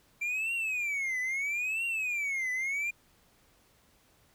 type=tone with vibrato; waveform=triangle; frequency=2349 Hz; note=D7; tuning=in tune; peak=-28 dBFS; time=0.21-2.91 s; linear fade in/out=10 ms; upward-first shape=triangle; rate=0.76 Hz; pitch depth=290 cents each way; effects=pink hiss -65 dBFS RMS until 4.34 s